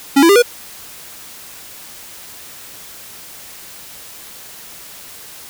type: tone with pitch steps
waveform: square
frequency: 277.2 / 333.5 / 401.2 / 482.6 Hz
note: C#4 / E4 / G4 / B4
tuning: 0 / +20 / +40 / -40 cents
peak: -7 dBFS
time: 0.16-0.424 s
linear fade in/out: 10 ms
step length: 66 ms
effects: white hiss -36 dBFS RMS until 5.49 s